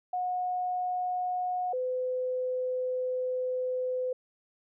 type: tone pair in turn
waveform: sine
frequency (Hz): 727 / 507.3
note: F#5 / B4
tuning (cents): -31 / +46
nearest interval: tritone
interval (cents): 623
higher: first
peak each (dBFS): -28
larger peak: neither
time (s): 0.13-1.73 / 1.73-4.13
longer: second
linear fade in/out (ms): 5
effects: none